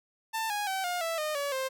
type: tone with pitch steps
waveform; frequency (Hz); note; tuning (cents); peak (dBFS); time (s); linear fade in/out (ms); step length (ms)
sawtooth; 891 / 826.5 / 766.8 / 711.3 / 659.8 / 612.1 / 567.8 / 526.7; A5 / G#5 / G5 / F5 / E5 / D#5 / C#5 / C5; +22 / -9 / -38 / +32 / +1 / -28 / +41 / +11; -26; 0.33-1.69; 20; 170
effects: none